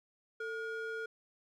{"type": "ring-modulated tone", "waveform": "triangle", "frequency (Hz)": 938, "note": "A#5", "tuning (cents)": 11, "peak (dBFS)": -32, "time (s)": [0.4, 1.06], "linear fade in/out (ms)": 5, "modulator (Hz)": 492, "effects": []}